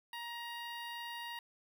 15% pulse tone with notch filter, 943 Hz, A#5, 20 cents sharp, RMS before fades -44 dBFS, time 0.13-1.39 s, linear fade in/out 2 ms, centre 7800 Hz, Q 0.99, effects none

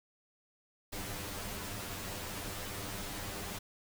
pink noise with comb filter, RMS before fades -41 dBFS, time 0.92-3.59 s, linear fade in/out 10 ms, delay 10 ms, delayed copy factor +0.85, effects none

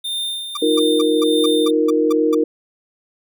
square tone with tremolo, 3619 Hz, A7, 48 cents sharp, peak -21 dBFS, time 0.04-1.71 s, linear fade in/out 10 ms, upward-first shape sine, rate 1.6 Hz, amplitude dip 55%
45% pulse tone bursts, 1174.7 Hz, D6, in tune, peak -23 dBFS, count 9, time 0.55-2.348 s, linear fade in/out 5 ms, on 22 ms, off 200 ms
sine chord, Eb suspended second, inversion none, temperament equal with one note detuned, 311.1 / 353.1 / 466.2 Hz, Eb4 / F4 / Bb4, 0 / +19 / 0 cents, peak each -17 / -22 / -16 dBFS, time 0.62-2.44 s, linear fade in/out 5 ms
effects none

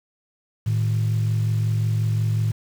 sine tone pair together, 110 / 155.56 Hz, A2 / D#3, 0 / 0 cents, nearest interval tritone, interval 600 cents, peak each -18 / -26 dBFS, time 0.66-2.52 s, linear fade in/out 10 ms, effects tanh soft clip ceiling -14 dBFS + 7-bit

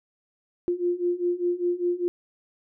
sine beating tone pair, 349.2 / 354.2 Hz, F4 / F4, 0 / +24 cents, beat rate 5 Hz, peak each -27 / -25 dBFS, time 0.68-2.08 s, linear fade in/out 0 ms, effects none

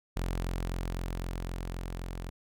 sawtooth tone with level ramp, 43.89 Hz, F1, 9 cents sharp, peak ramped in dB -26 to -33 dBFS, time 0.16-2.3 s, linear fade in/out 10 ms, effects none

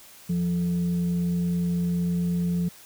sine tone with frequency modulation, 174.61 Hz, F3, in tune, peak -22 dBFS, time 0.29-2.69 s, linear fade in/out 10 ms, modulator 260 Hz, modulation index 0.25, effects white hiss -49 dBFS RMS until 2.85 s

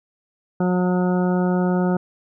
harmonic tone, 180.9 Hz, F#3, 39 cents flat, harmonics 1 / 2 / 3 / 4 / 5 / 7 / 8, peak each -18 / -24 / -28 / -30 / -32 / -35 / -36 dBFS, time 0.6-1.97 s, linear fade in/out 5 ms, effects none

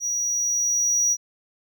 triangle tone with level ramp, 5790 Hz, F#8, 38 cents flat, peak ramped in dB -22 to -16 dBFS, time 0-1.17 s, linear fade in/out 50 ms, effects none

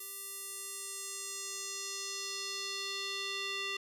square tone with band-pass filter sweep, 393.7 Hz, G4, 8 cents sharp, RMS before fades -40 dBFS, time 0-3.77 s, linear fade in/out 5 ms, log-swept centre 12000 to 3100 Hz, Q 1.9, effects none

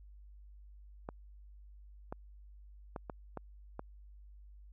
clicks, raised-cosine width 1 ms, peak -26 dBFS, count 6, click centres 1.089 / 2.125 / 2.962 / 3.098 / 3.373 / 3.794 s, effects added 50 Hz sine -52 dBFS peak until 4.72 s

